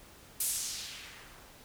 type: noise with low-pass filter sweep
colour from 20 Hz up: violet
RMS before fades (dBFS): -39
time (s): 0.4-1.51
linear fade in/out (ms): 5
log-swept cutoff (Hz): 12000 to 770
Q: 1.3
effects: pink hiss -55 dBFS RMS until 1.64 s